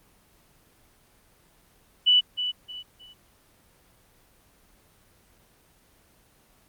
sine tone with echo, 2968 Hz, F#7, 5 cents sharp, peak -15 dBFS, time 2.06-2.21 s, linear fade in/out 20 ms, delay 310 ms, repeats 3, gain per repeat -10 dB, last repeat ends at 3.14 s, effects pink hiss -60 dBFS RMS until 6.68 s + Opus 24 kbps

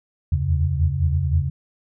sine tone cluster, 79 / 82.9 / 88.6 / 136.8 Hz, D#2 / E2 / F2 / C#3, +27 / +10 / +25 / -23 cents, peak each -23 dBFS, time 0.32-1.5 s, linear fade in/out 5 ms, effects none

